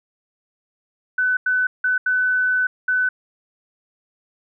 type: tone bursts at uneven times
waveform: sine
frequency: 1504 Hz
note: F#6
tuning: 28 cents sharp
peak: -16 dBFS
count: 5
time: 1.18-1.37 / 1.46-1.67 / 1.84-1.98 / 2.06-2.67 / 2.88-3.09 s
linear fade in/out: 5 ms
effects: none